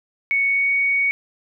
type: tone with pitch glide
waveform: sine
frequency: 2221 to 2235 Hz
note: C#7 to C#7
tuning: +3 to +14 cents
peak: -16 dBFS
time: 0.31-1.11 s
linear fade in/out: 0 ms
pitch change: +11 cents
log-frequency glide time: 0.46-0.71 s
effects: none